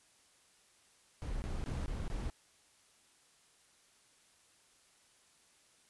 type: noise bursts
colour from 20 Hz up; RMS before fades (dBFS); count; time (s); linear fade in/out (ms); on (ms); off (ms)
brown; -38; 5; 1.22-2.3; 0; 200; 20
effects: white hiss -67 dBFS RMS until 5.89 s + resampled to 24000 Hz